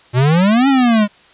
square exponential two-way sweep, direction up then down, 118.8 to 280 to 201.8 Hz, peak -10 dBFS, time 0.13-1.08 s, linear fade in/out 50 ms, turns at 0.68 s, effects white hiss -47 dBFS RMS until 1.33 s + resampled to 8000 Hz

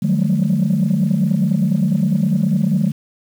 sine tone cluster, 152.1 / 181.5 / 191.4 / 216.2 Hz, D#3 / F#3 / G3 / A3, -39 / -33 / -41 / -30 cents, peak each -18 dBFS, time 0.02-2.92 s, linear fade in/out 10 ms, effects tanh soft clip ceiling -8 dBFS + 7-bit

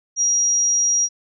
sine tone, 5720 Hz, F8, 41 cents sharp, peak -15 dBFS, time 0.16-1.09 s, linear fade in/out 50 ms, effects none

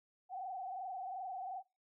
sine tone with frequency modulation, 752 Hz, F#5, 28 cents sharp, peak -40 dBFS, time 0.29-1.63 s, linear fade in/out 50 ms, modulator 22.7 Hz, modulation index 1.5, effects noise-tail reverb RT60 0.3 s tail -26 dB re dry

